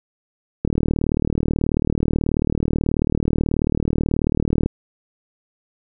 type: click train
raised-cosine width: 3 ms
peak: -6 dBFS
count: 155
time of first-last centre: 0.65-4.66 s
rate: 38.4 Hz
effects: none